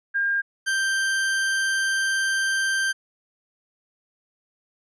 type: tone pair in turn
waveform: sine / 40% pulse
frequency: 1608 / 1569.5 Hz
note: G6 / G6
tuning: +44 / +2 cents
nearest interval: unison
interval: 42 cents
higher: first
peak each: -20 dBFS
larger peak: neither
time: 0.14-0.42 / 0.66-2.93 s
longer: second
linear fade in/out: 20 ms
effects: resampled to 24000 Hz